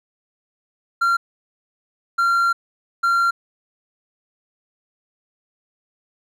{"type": "tone bursts at uneven times", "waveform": "triangle", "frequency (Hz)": 1378, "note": "F6", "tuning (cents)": -24, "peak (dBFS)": -13, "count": 3, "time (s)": [[1.01, 1.17], [2.18, 2.53], [3.03, 3.31]], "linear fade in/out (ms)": 10, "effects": []}